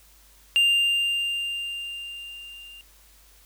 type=tone with level ramp; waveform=triangle; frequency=2794 Hz; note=F7; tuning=in tune; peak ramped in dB=-14 to -41 dBFS; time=0.56-2.81 s; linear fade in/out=0 ms; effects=added 50 Hz sine -56 dBFS peak until 3.45 s + white hiss -56 dBFS RMS until 3.45 s